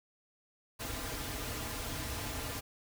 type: noise with comb filter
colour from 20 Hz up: pink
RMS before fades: -39 dBFS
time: 0.79-2.61 s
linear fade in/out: 20 ms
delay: 5.4 ms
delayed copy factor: -0.7
effects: none